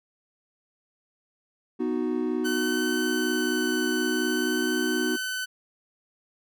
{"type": "chord", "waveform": "triangle", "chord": "B major", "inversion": "none", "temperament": "equal", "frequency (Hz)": [246.9, 311.1, 370], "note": ["B3", "D#4", "F#4"], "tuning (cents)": [0, 0, 0], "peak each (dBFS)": -27, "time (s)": [1.79, 5.17], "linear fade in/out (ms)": 20}
{"type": "tone with vibrato", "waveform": "sawtooth", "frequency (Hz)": 1514, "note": "F#6", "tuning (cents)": 39, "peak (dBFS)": -25, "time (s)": [2.44, 5.46], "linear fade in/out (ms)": 20, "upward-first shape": "sine", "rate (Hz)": 0.53, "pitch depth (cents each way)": 8}
{"effects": []}